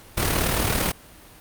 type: noise with amplitude modulation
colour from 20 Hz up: pink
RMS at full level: -20 dBFS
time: 0.17-0.92 s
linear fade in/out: 10 ms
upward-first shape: sine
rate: 37.9 Hz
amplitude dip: 50%
effects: pink hiss -47 dBFS RMS until 1.4 s + Opus 48 kbps